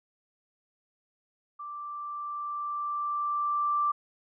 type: tone with level ramp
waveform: sine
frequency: 1174.7 Hz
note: D6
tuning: in tune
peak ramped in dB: -37 to -23 dBFS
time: 1.59-3.92 s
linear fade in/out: 10 ms
effects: none